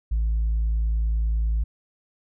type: tone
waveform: sine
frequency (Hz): 55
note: A1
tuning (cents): 0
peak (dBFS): -18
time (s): 0.11-1.64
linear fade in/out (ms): 10
effects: tanh soft clip ceiling -18 dBFS